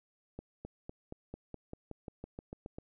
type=accelerating click train; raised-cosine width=2 ms; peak=-29 dBFS; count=14; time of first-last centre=0.39-2.785 s; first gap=260 ms; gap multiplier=0.94; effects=none